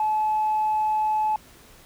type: tone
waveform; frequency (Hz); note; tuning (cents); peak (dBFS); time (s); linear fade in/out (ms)
sine; 860; A5; -40; -19; 0-1.36; 2
effects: tanh soft clip ceiling -16 dBFS + pink hiss -51 dBFS RMS until 1.85 s